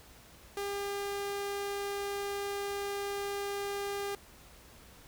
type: tone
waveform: sawtooth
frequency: 401.7 Hz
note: G4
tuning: 42 cents sharp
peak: -30 dBFS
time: 0.57-4.15 s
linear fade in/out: 2 ms
effects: added 60 Hz sine -62 dBFS peak until 5.07 s + pink hiss -56 dBFS RMS until 5.07 s